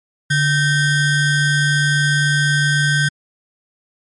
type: ring-modulated tone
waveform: square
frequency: 847 Hz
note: G#5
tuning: 34 cents sharp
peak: -11 dBFS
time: 0.3-3.09 s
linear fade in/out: 10 ms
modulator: 701 Hz
effects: MP3 48 kbps